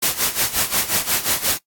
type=noise with tremolo; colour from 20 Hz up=white; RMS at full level=-17 dBFS; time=0.02-1.58 s; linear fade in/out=10 ms; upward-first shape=sine; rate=5.6 Hz; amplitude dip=80%; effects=noise-tail reverb RT60 0.1 s tail -17 dB re dry + AAC 64 kbps